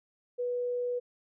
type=tone; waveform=sine; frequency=490 Hz; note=B4; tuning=14 cents flat; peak=-29 dBFS; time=0.38-1 s; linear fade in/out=20 ms; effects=none